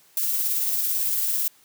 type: noise with tremolo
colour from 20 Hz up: violet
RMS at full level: -23 dBFS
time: 0.17-1.48 s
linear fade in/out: 2 ms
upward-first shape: sine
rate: 18 Hz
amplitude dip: 25%
effects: white hiss -57 dBFS RMS until 1.64 s + high-pass 100 Hz 12 dB/octave